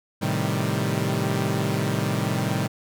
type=chord; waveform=sawtooth; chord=A half-diminished seventh; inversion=none; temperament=equal; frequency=110 / 130.81 / 155.56 / 196 Hz; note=A2 / C3 / Eb3 / G3; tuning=0 / 0 / 0 / 0 cents; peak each=-24 dBFS; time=0.21-2.68 s; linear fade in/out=20 ms; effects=none